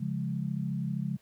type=chord; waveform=sine; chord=Db major; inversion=none; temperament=equal with one note detuned; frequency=139.56 / 174.61 / 207.7 Hz; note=Db3 / F3 / Ab3; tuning=+12 / 0 / 0 cents; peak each=-33 / -34 / -35 dBFS; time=0-1.17 s; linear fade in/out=10 ms; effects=pink hiss -66 dBFS RMS until 1.21 s + high-pass 60 Hz 12 dB/octave